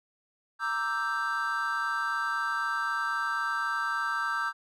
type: chord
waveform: triangle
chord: E half-diminished seventh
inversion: second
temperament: equal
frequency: 932.3 / 1174.7 / 1318.5 / 1568 Hz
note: Bb5 / D6 / E6 / G6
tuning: 0 / 0 / 0 / 0 cents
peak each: -35 / -33 / -31 / -29 dBFS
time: 0.59-4.53 s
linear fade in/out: 50 ms
effects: none